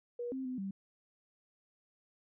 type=tone with pitch steps; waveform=sine; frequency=481.1 / 263.4 / 254.6 / 194.6 Hz; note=B4 / C4 / C4 / G3; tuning=-45 / +12 / -47 / -12 cents; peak=-36 dBFS; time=0.19-0.71 s; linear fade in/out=5 ms; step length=130 ms; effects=none